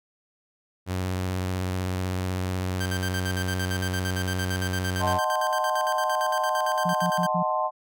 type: tone with vibrato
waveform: sawtooth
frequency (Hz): 92.3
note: F#2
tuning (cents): -4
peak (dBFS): -22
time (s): 0.86-5.2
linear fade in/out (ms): 50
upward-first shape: triangle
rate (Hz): 16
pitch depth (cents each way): 35
type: tone with tremolo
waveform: sawtooth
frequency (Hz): 1570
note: G6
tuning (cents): +2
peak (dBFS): -26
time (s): 2.8-7.27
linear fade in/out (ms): 10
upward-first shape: square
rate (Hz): 8.8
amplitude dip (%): 80
type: chord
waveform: sine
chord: D# diminished seventh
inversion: none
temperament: equal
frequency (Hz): 622.3 / 740 / 880 / 1046.5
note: D#5 / F#5 / A5 / C6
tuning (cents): 0 / 0 / 0 / 0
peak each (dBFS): -28 / -29 / -29 / -27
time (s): 4.99-7.71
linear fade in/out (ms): 50
type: tone bursts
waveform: sine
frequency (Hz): 175.5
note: F3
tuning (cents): +9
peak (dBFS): -25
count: 4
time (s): 6.85-7.431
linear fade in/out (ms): 10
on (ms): 89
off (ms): 75
effects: none